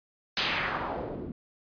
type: noise with low-pass filter sweep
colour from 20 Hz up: white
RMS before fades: -32 dBFS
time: 0.37-1.32 s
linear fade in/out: 2 ms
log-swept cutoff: 4000 to 250 Hz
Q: 1.8
effects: resampled to 11025 Hz